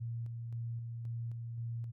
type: tone with tremolo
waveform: sine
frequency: 116.54 Hz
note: A#2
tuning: in tune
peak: -36 dBFS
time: 0-1.92 s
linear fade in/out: 20 ms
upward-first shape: square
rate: 1.9 Hz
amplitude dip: 30%
effects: none